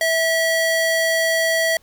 square ring-modulated tone, 1300 Hz, E6, 24 cents flat, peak -14 dBFS, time 0.01-1.77 s, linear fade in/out 2 ms, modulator 645 Hz, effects pink hiss -57 dBFS RMS until 1.82 s

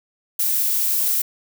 violet noise, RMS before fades -20 dBFS, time 0.39-1.22 s, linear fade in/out 5 ms, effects none

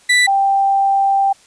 35% pulse / sine tone pair in turn, 1975.5 / 786.5 Hz, B6 / G5, 0 / +6 cents, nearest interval octave + major third, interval 1594 cents, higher first, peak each -8 / -11 dBFS, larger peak first, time 0.09-0.27 / 0.27-1.33 s, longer second, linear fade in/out 10 ms, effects white hiss -49 dBFS RMS until 1.46 s + resampled to 22050 Hz

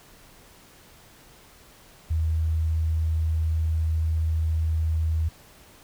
sine tone, 80 Hz, D#2, 49 cents sharp, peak -21 dBFS, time 2.1-5.29 s, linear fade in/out 10 ms, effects pink hiss -52 dBFS RMS until 5.83 s

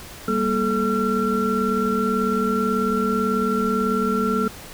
sine tone cluster, 197.6 / 235.8 / 433.4 / 1360 Hz, G3 / A#3 / A4 / F6, +14 / +20 / -26 / -46 cents, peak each -24 dBFS, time 0.28-4.48 s, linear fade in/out 2 ms, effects pink hiss -39 dBFS RMS until 4.73 s

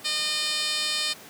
10% pulse tone with band-pass filter, 609 Hz, D#5, 37 cents flat, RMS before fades -27 dBFS, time 0.04-1.14 s, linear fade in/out 20 ms, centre 5300 Hz, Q 2.7, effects pink hiss -45 dBFS RMS until 1.29 s + high-pass 200 Hz 12 dB/octave

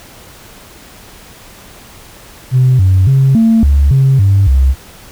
sine tone with pitch steps, 128.4 / 93.8 / 134.8 / 225.3 / 70.5 / 134.6 / 98.3 / 66.5 Hz, C3 / F#2 / C#3 / A3 / C#2 / C3 / G2 / C2, -32 / +24 / -48 / +41 / +30 / +49 / +5 / +29 cents, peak -4 dBFS, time 2.51-4.75 s, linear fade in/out 50 ms, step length 280 ms, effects tanh soft clip ceiling -2 dBFS + pink hiss -37 dBFS RMS until 5.11 s

